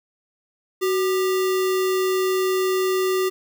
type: tone with sample-and-hold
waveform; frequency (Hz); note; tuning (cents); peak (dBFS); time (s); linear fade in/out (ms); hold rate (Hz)
sine; 374.3; F#4; +20; -18; 0.81-3.3; 20; 1575
effects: none